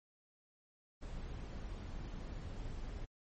brown noise, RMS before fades -44 dBFS, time 1.01-3.06 s, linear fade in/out 20 ms, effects MP3 32 kbps

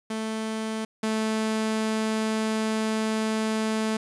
sawtooth tone pair in turn, 220 / 219 Hz, A3 / A3, 0 / -8 cents, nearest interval unison, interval 8 cents, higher first, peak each -24 / -20 dBFS, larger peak second, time 0.1-0.85 / 1.03-3.97 s, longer second, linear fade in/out 5 ms, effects resampled to 24000 Hz + 8-bit

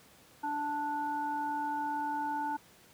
harmonic tone, 293.7 Hz, D4, in tune, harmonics 1 / 3 / 5, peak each -40 / -32 / -43 dBFS, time 0.43-2.57 s, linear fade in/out 10 ms, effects pink hiss -59 dBFS RMS until 2.93 s + high-pass 100 Hz 12 dB/octave

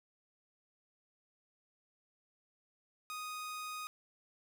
sawtooth tone, 1244.5 Hz, D#6, in tune, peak -37 dBFS, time 3.1-3.87 s, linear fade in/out 0 ms, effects 12-bit

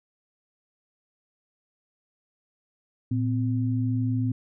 sine tone pair together, 114.12 / 256.2 Hz, A#2 / C4, -36 / -36 cents, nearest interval octave + major second, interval 1400 cents, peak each -24 / -27 dBFS, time 3.11-4.32 s, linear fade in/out 5 ms, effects none

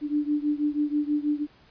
sine beating tone pair, 293.7 / 299.9 Hz, D4 / D4, 0 / +36 cents, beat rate 6.2 Hz, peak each -25 / -27 dBFS, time 0.01-1.47 s, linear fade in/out 50 ms, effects pink hiss -57 dBFS RMS until 1.7 s + resampled to 11025 Hz

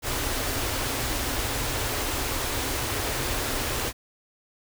pink band-stop noise, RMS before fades -28 dBFS, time 0.02-3.93 s, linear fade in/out 50 ms, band 140 to 230 Hz, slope 96 dB/octave, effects none

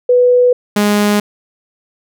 sine / sawtooth tone pair in turn, 493.9 / 207 Hz, B4 / G#3, 0 / -5 cents, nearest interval octave + minor third, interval 1505 cents, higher first, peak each -6 dBFS, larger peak neither, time 0.09-0.53 / 0.76-1.2 s, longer neither, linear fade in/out 5 ms, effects none

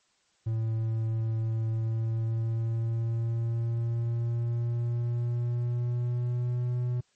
triangle tone with pitch glide, 112.1 to 122.95 Hz, A2 to B2, +33 to -7 cents, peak -24 dBFS, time 0.46-7.01 s, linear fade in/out 10 ms, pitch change +160 cents, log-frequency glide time 1.79-6.76 s, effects white hiss -69 dBFS RMS until 7.15 s + MP3 32 kbps

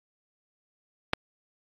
click, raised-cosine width 0.3 ms, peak -7 dBFS, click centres 1.134 s, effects AAC 32 kbps

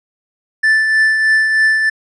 triangle tone with tremolo, 1760 Hz, A6, in tune, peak -6 dBFS, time 0.63-1.9 s, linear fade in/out 10 ms, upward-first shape triangle, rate 3.2 Hz, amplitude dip 45%, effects resampled to 24000 Hz

